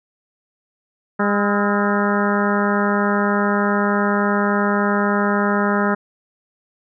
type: harmonic tone with a mistuned harmonic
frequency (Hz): 203.3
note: G#3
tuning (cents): -37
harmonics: 1 / 2 / 3 / 4 / 5 / 6 / 7 / 8 / 9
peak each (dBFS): -19 / -23 / -25 / -27 / -26 / -25 / -26 / -28 / -31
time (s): 1.19-5.95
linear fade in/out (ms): 10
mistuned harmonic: 6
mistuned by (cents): +74
effects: none